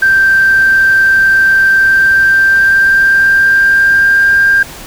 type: tone with pitch glide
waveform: sine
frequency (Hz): 1568 to 1595.4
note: G6 to G6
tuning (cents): 0 to +30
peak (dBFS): -4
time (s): 0.02-4.63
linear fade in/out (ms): 5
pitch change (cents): +30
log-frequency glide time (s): 1.82-4.27
effects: tanh soft clip ceiling 0 dBFS + pink hiss -29 dBFS RMS until 4.86 s